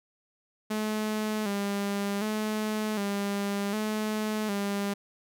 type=tone with vibrato; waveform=sawtooth; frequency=207.7 Hz; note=G#3; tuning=in tune; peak=-24 dBFS; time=0.7-4.94 s; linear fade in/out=10 ms; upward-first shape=square; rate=0.66 Hz; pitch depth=58 cents each way; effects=none